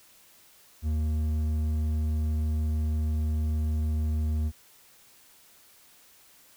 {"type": "tone with hard clipping", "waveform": "sine", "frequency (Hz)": 77.2, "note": "D#2", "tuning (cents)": -13, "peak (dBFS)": -26, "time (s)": [0.82, 4.52], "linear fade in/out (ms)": 50, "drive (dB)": 6, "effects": ["white hiss -57 dBFS RMS until 6.56 s"]}